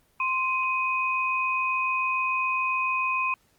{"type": "tone pair together", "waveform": "sine", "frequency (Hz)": [1046, 2507], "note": ["C6", "D#7"], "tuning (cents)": [-1, 12], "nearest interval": "octave + minor third", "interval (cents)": 1513, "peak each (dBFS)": -26, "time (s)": [0.2, 3.34], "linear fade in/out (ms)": 2, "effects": ["pink hiss -65 dBFS RMS until 3.58 s", "Opus 24 kbps"]}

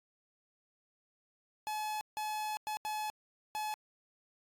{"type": "tone bursts at uneven times", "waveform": "45% pulse", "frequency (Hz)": 854, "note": "G#5", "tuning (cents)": 48, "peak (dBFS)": -35, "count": 5, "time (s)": [[1.67, 2.01], [2.17, 2.57], [2.67, 2.77], [2.85, 3.1], [3.55, 3.74]], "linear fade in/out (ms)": 0, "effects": ["AAC 64 kbps"]}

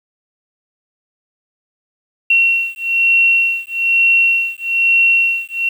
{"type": "beating tone pair", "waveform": "sine", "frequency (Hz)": [2728, 2729.1], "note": ["F7", "F7"], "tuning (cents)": [-41, -41], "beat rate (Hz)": 1.1, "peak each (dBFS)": -14, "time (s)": [2.3, 5.69], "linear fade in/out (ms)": 5, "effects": ["7-bit"]}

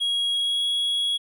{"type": "tone with pitch glide", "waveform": "triangle", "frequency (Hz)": [3300, 3333], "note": ["G#7", "G#7"], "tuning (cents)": [-12, 5], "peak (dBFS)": -20, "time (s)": [0, 1.18], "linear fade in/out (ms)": 20, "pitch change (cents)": 17, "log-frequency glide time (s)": [0.31, 0.66], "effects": []}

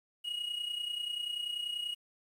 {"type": "tone with amplitude modulation", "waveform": "triangle", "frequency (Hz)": 2890, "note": "F#7", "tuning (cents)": -41, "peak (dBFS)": -30, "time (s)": [0.24, 1.95], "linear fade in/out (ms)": 20, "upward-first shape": "sine", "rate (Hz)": 30.3, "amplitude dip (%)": 65, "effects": ["10-bit"]}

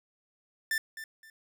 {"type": "tone with echo", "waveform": "45% pulse", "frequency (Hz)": 1778, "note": "A6", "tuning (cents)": 18, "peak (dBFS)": -27, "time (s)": [0.71, 0.78], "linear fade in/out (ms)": 2, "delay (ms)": 260, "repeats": 2, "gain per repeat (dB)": -12, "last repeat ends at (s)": 1.3, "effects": []}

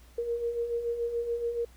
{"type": "beating tone pair", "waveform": "sine", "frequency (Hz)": [465, 472], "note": ["A#4", "A#4"], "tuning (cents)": [-4, 22], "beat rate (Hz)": 7, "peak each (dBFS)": [-37, -29], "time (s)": [0.18, 1.65], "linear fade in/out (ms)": 5, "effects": ["added 60 Hz sine -52 dBFS peak until 1.76 s", "pink hiss -60 dBFS RMS until 1.76 s"]}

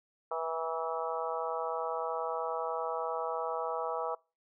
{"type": "harmonic tone with a mistuned harmonic", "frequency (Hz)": 163.1, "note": "E3", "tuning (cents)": -18, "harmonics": [3, 4, 5, 6, 7, 8], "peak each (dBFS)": [-37, -38, -39, -40, -40, -41], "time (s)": [0.31, 4.15], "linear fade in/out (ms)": 5, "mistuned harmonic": 6, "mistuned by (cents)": -18, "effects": ["noise-tail reverb RT60 0.3 s tail -25 dB re dry"]}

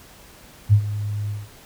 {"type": "tone with ADSR envelope", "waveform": "sine", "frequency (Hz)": 103.83, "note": "G#2", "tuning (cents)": 0, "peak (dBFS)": -8, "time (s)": [0.69, 1.49], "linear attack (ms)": 37, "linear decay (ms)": 81, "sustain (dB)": -15, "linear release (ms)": 200, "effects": ["pink hiss -47 dBFS RMS until 1.65 s"]}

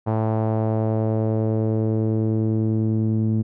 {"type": "tone with low-pass filter sweep", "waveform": "sawtooth", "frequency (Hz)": 110, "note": "A2", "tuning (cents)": 0, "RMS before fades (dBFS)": -21, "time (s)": [0.06, 3.43], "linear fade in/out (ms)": 20, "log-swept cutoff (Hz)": [850, 250], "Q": 1.9, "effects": []}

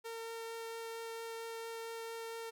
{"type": "tone with vibrato", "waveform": "sawtooth", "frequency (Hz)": 456.2, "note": "A#4", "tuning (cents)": -37, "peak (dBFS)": -38, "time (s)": [0.04, 2.51], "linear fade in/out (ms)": 20, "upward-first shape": "triangle", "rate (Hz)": 4.4, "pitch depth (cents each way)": 8, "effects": []}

